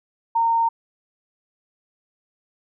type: tone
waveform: sine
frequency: 919 Hz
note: A#5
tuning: 25 cents flat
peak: -16 dBFS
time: 0.35-0.69 s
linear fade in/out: 10 ms
effects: none